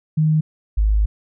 sine tone pair in turn, 155.56 / 52.42 Hz, D#3 / G#1, 0 / +17 cents, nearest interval octave + perfect fifth, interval 1883 cents, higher first, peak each -13 dBFS, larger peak neither, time 0.17-0.41 / 0.77-1.06 s, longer second, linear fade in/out 10 ms, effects none

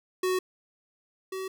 square tone pair in turn, 370 / 379.3 Hz, F#4 / F#4, 0 / +43 cents, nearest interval unison, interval 43 cents, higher second, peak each -25 / -33 dBFS, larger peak first, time 0.23-0.39 / 1.32-1.48 s, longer neither, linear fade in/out 5 ms, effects none

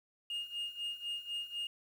sine tone with tremolo, 2841 Hz, F7, 29 cents sharp, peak -32 dBFS, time 0.3-1.67 s, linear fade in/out 2 ms, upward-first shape sine, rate 4 Hz, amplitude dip 85%, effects tanh soft clip ceiling -34 dBFS + 10-bit

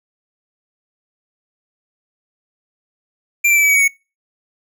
square tone with pitch steps, 2369 / 2343 / 2318 / 2292 / 2267 / 2243 / 2218 Hz, D7 / D7 / D7 / D7 / C#7 / C#7 / C#7, +14 / -5 / -23 / -43 / +38 / +20 / 0 cents, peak -11 dBFS, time 3.44-3.881 s, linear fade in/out 10 ms, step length 63 ms, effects noise-tail reverb RT60 0.3 s tail -25 dB re dry

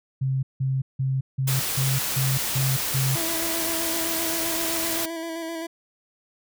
sine tone bursts, 133 Hz, C3, 29 cents sharp, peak -21 dBFS, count 8, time 0.21-3.16 s, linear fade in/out 10 ms, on 220 ms, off 170 ms
white noise, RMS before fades -27 dBFS, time 1.47-5.06 s, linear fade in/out 10 ms
25% pulse tone with vibrato, 329.6 Hz, E4, in tune, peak -26 dBFS, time 3.15-5.67 s, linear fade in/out 10 ms, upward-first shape square, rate 7.7 Hz, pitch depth 24 cents each way
effects none

